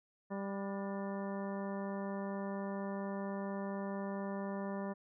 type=harmonic tone with a mistuned harmonic; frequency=197.3 Hz; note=G3; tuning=11 cents sharp; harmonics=1 / 2 / 3 / 4 / 5 / 6 / 7 / 9; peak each=-39 / -45 / -44 / -51 / -48 / -54 / -57 / -54 dBFS; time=0.3-4.94 s; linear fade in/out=20 ms; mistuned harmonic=7; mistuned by=+74 cents; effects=none